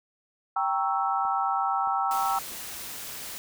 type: chord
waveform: sine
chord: G diminished seventh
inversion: none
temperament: equal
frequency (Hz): 784 / 932.3 / 1108.7 / 1318.5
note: G5 / Bb5 / Db6 / Fb6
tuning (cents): 0 / 0 / 0 / 0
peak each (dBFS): -27 / -31 / -33 / -28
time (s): 0.56-2.39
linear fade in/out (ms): 5
type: clicks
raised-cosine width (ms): 1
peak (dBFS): -34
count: 3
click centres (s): 1.252 / 1.874 / 2.521
type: noise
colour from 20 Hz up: white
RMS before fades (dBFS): -38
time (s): 2.11-3.38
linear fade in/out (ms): 0
effects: none